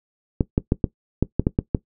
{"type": "clicks", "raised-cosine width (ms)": 3, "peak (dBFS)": -4, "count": 9, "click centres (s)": [0.408, 0.579, 0.721, 0.842, 1.226, 1.396, 1.469, 1.589, 1.748], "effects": ["noise-tail reverb RT60 0.1 s tail -18 dB re dry"]}